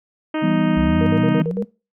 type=harmonic tone; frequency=311.1 Hz; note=D#4; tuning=in tune; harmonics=1 / 2 / 3 / 4 / 5 / 6 / 7 / 8 / 9 / 10; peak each=-21 / -27 / -31 / -33 / -35 / -37 / -38 / -39 / -40 / -41 dBFS; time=0.34-1.42 s; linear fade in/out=5 ms
type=chord; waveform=sine; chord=E minor; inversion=none; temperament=equal; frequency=164.81 / 196 / 246.9 Hz; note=E3 / G3 / B3; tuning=0 / 0 / 0 cents; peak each=-21 dBFS; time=0.42-1.43 s; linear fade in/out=10 ms
type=exponential sweep; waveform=sine; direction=up; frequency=61.74 to 213.4 Hz; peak=-22 dBFS; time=0.76-1.65 s; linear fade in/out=20 ms
type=tone bursts; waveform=sine; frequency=471.2 Hz; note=A#4; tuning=19 cents sharp; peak=-21 dBFS; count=6; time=1.01-1.624 s; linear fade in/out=0 ms; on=54 ms; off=58 ms
effects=noise-tail reverb RT60 0.3 s tail -21 dB re dry